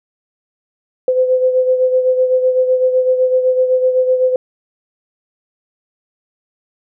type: beating tone pair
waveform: sine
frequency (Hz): 510 / 517.9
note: C5 / C5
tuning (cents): -44 / -18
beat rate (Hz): 7.9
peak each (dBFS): -11 / -19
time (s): 1.08-4.36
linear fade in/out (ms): 2
effects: none